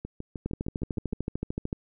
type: two click trains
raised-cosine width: 3 ms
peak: -17 / -22 dBFS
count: 18 / 8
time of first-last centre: 0.46-1.729 / 0.05-1.127 s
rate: 13.4 / 6.5 Hz
effects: none